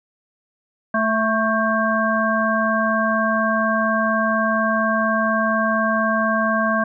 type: harmonic tone with a mistuned harmonic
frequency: 220 Hz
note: A3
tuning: in tune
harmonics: 1 / 3 / 5 / 7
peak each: -22 / -22 / -22 / -22 dBFS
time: 0.94-6.84 s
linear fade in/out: 5 ms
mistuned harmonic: 7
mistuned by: +49 cents
effects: none